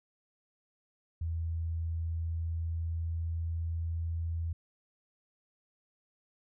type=tone with pitch glide; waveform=sine; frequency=82.41 to 82.98 Hz; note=E2 to E2; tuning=0 to +12 cents; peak=-31 dBFS; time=1.21-4.53 s; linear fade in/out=5 ms; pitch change=+12 cents; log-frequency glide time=1.91-4.13 s; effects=none